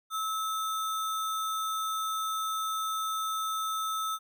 sine tone with sample-and-hold, 1300 Hz, E6, 24 cents flat, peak -29 dBFS, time 0.1-4.19 s, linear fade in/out 50 ms, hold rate 4900 Hz, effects none

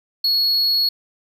triangle tone, 4345 Hz, C#8, 35 cents flat, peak -14 dBFS, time 0.24-0.89 s, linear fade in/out 5 ms, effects 9-bit

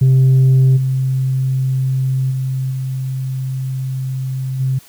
sine tone with level steps, 131.5 Hz, C3, 9 cents sharp, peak -5 / -13 / -16 / -18 / -13 dBFS, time 0.01-4.79 s, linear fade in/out 10 ms, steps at 0.76 / 2.3 / 2.7 / 4.59 s, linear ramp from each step 20 ms, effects tanh soft clip ceiling -6 dBFS + white hiss -45 dBFS RMS until 4.88 s

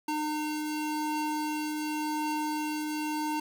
square tone pair together, 304.3 / 912 Hz, D#4 / A#5, -38 / -38 cents, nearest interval octave + perfect fifth, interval 1900 cents, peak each -32 / -35 dBFS, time 0.08-3.4 s, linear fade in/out 5 ms, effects none

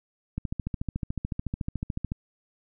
click train, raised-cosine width 5 ms, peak -17 dBFS, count 25, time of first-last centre 0.38-2.119 s, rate 13.8 Hz, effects none

